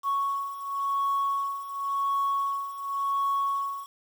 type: beating tone pair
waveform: sine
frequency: 1108.7 / 1109.62 Hz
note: C#6 / C#6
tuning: 0 / +1 cents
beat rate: 0.92 Hz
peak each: -30 / -26 dBFS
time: 0.03-3.87 s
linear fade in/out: 50 ms
effects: tanh soft clip ceiling -20 dBFS + 8-bit